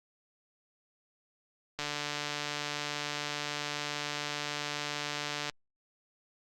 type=click train; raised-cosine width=0.2 ms; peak=-17 dBFS; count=546; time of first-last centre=1.79-5.497 s; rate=147 Hz; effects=Opus 48 kbps